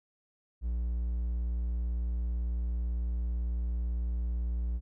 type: tone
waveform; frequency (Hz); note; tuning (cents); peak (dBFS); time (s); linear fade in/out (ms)
triangle; 59; A#1; +22; -27; 0.61-4.81; 50
effects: none